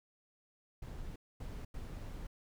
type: noise bursts at uneven times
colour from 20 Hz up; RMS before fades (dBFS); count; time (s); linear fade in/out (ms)
brown; -44; 3; 0.82-1.16 / 1.4-1.65 / 1.74-2.27; 5
effects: none